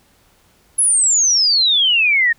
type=exponential sweep; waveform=sine; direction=down; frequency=10720 to 1816 Hz; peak=-11 dBFS; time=0.78-2.33 s; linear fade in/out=10 ms; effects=pink hiss -55 dBFS RMS until 2.38 s